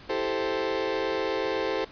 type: chord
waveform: 35% pulse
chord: A minor seventh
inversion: second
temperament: equal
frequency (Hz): 329.6 / 392 / 440 / 523.3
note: E4 / G4 / A4 / C5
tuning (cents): 0 / 0 / 0 / 0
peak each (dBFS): -33 / -30 / -29 / -29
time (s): 0.09-1.85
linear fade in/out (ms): 10
effects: pink hiss -48 dBFS RMS until 1.91 s + resampled to 11025 Hz